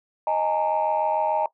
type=chord; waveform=sine; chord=D# suspended fourth; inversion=none; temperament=equal with one note detuned; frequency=622.3 / 830.6 / 917.4 Hz; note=D#5 / G#5 / A#5; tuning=0 / 0 / -28 cents; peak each=-24 / -24 / -23 dBFS; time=0.27-1.46 s; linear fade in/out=2 ms; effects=noise-tail reverb RT60 0.1 s tail -17 dB re dry + tanh soft clip ceiling -14 dBFS